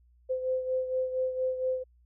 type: beating tone pair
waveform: sine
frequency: 514 / 518.3 Hz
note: C5 / C5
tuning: -31 / -16 cents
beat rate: 4.3 Hz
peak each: -28 / -35 dBFS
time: 0.29-1.84 s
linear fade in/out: 20 ms
effects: added 60 Hz sine -59 dBFS peak until 2.05 s